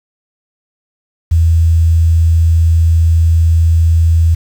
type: tone with quantisation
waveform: sine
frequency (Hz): 82.41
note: E2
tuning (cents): 0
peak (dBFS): -6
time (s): 1.31-4.35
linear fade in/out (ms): 10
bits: 6
effects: none